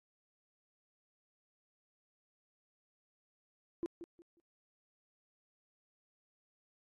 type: tone with echo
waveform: sine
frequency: 340 Hz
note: F4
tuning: 46 cents flat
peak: -32 dBFS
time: 3.83-3.86 s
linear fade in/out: 0 ms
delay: 180 ms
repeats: 3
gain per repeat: -12 dB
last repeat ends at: 4.4 s
effects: tanh soft clip ceiling -31 dBFS + AAC 32 kbps